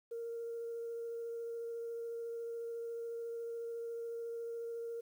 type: tone with vibrato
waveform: sine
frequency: 464.5 Hz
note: A#4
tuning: 6 cents flat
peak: -38 dBFS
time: 0.11-5.01 s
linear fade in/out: 10 ms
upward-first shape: sine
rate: 14 Hz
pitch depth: 9 cents each way
effects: tanh soft clip ceiling -35 dBFS + 11-bit